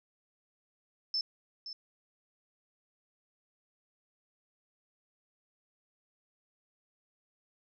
sine tone with echo, 5274 Hz, E8, in tune, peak -29 dBFS, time 1.14-1.21 s, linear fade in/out 2 ms, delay 520 ms, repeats 1, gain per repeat -11 dB, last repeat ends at 1.73 s, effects none

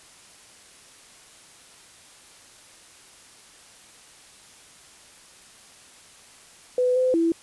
sine tone with pitch steps, 500 / 511 / 332.1 Hz, B4 / C5 / E4, +21 / -41 / +13 cents, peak -18 dBFS, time 6.78-7.32 s, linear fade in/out 2 ms, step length 180 ms, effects white hiss -50 dBFS RMS until 7.42 s + resampled to 24000 Hz

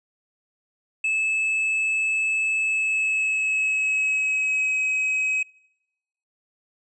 triangle tone with pitch glide, 2607 to 2542 Hz, E7 to D#7, -20 to +36 cents, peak -19 dBFS, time 1.04-5.43 s, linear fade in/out 5 ms, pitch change -44 cents, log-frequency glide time 2.58-4.79 s, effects noise-tail reverb RT60 0.9 s tail -25 dB re dry + resampled to 22050 Hz

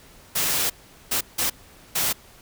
white noise bursts at uneven times, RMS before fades -23 dBFS, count 4, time 0.35-0.7 / 1.11-1.21 / 1.38-1.5 / 1.95-2.13 s, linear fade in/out 10 ms, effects pink hiss -50 dBFS RMS until 2.41 s

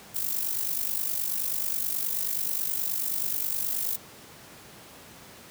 violet noise with amplitude modulation, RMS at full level -26 dBFS, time 0.14-3.97 s, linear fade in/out 20 ms, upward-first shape sine, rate 49.4 Hz, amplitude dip 70%, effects pink hiss -48 dBFS RMS until 5.5 s + high-pass 100 Hz 12 dB/octave

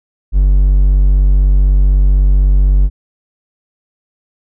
triangle tone, 48 Hz, G1, 36 cents flat, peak -4 dBFS, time 0.32-2.9 s, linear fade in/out 50 ms, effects none

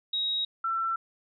sine tone pair in turn, 3798 / 1342.8 Hz, A#7 / E6, +32 / +32 cents, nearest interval octave + tritone, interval 1800 cents, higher first, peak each -26 dBFS, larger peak neither, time 0.13-0.45 / 0.64-0.96 s, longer neither, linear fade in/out 5 ms, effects none

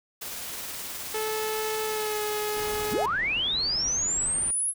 white noise with tremolo, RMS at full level -35 dBFS, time 0.21-2.94 s, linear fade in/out 10 ms, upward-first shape triangle, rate 19 Hz, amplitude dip 25%
sawtooth tone with pitch glide, 434.3 to 422.4 Hz, A4 to G#4, -23 to +29 cents, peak -24 dBFS, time 1.14-3.06 s, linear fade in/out 5 ms, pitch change -48 cents, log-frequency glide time 1.86-2.22 s
pink low-pass noise, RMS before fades -41 dBFS, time 2.56-4.51 s, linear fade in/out 5 ms, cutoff 2600 Hz, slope 12 dB/octave
sine linear sweep, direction up, 34.44 to 10890 Hz, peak -24 dBFS, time 2.9-4.74 s, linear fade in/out 50 ms
effects none

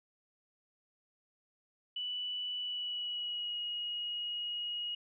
sine tone with pitch glide, 2966 to 2890 Hz, F#7 to F#7, +4 to -41 cents, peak -35 dBFS, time 1.96-4.95 s, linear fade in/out 5 ms, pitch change -45 cents, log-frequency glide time 2.58-3.6 s, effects none

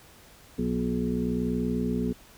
harmonic tone with a mistuned harmonic, 60.8 Hz, B1, 26 cents flat, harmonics 1 / 2 / 3 / 4 / 6 / 7, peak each -36 / -38 / -30 / -28 / -37 / -34 dBFS, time 0.58-2.13 s, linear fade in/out 10 ms, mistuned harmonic 6, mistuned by -35 cents, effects pink hiss -53 dBFS RMS until 2.37 s

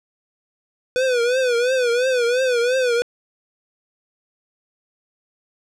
square tone with vibrato, 496 Hz, B4, 7 cents sharp, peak -17 dBFS, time 0.96-3.02 s, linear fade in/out 0 ms, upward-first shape triangle, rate 2.9 Hz, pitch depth 120 cents each way, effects low-pass 7000 Hz 12 dB/octave

